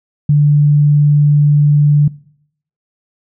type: tone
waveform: sine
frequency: 146.83 Hz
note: D3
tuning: in tune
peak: -6 dBFS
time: 0.29-2.08 s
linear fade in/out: 5 ms
effects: noise-tail reverb RT60 0.7 s tail -22 dB re dry